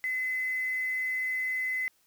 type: tone with quantisation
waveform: sine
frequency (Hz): 2031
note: B6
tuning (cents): +48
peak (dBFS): -28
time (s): 0.04-1.88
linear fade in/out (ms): 0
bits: 8
effects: white hiss -68 dBFS RMS until 2.06 s